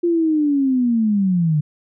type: linear sweep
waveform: sine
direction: down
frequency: 349.2 to 145.7 Hz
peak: -14 dBFS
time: 0.03-1.61 s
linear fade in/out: 10 ms
effects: none